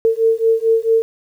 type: beating tone pair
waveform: sine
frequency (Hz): 449.1 / 453.6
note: A4 / A#4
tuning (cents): +35 / -47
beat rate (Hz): 4.5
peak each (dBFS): -15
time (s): 0.05-1.02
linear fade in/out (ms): 0
effects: 8-bit